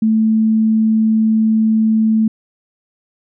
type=tone; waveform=sine; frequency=220 Hz; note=A3; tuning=in tune; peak=-10 dBFS; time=0.02-2.28 s; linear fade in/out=5 ms; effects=none